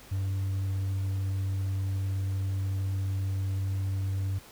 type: tone with hard clipping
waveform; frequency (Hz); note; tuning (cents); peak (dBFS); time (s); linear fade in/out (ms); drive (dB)
triangle; 96.5; G2; -27; -26; 0.11-4.39; 10; 1
effects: pink hiss -51 dBFS RMS until 4.51 s